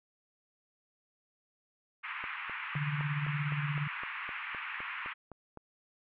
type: band-pass noise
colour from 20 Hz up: white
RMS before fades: -40 dBFS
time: 2.03-5.14 s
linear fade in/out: 20 ms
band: 980 to 2600 Hz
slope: 48 dB/octave
type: click train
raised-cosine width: 1 ms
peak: -32 dBFS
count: 14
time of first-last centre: 2.24-5.573 s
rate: 3.9 Hz
type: tone with tremolo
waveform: sine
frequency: 146.83 Hz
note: D3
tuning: in tune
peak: -29 dBFS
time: 2.75-3.88 s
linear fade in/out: 10 ms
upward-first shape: sine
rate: 17 Hz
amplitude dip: 55%
effects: none